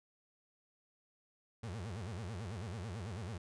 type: tone with vibrato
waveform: 35% pulse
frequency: 100 Hz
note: G2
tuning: 35 cents sharp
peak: -39 dBFS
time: 1.63-3.38 s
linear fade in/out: 5 ms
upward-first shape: sine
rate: 9.1 Hz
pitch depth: 290 cents each way
effects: resampled to 22050 Hz